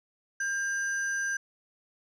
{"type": "tone pair together", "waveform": "sine", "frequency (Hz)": [1600, 6041], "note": ["G6", "F#8"], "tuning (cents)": [35, 35], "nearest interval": "octave + major seventh", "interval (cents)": 2300, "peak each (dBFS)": [-27, -35], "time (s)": [0.4, 1.37], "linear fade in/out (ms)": 5, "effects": ["tanh soft clip ceiling -24 dBFS"]}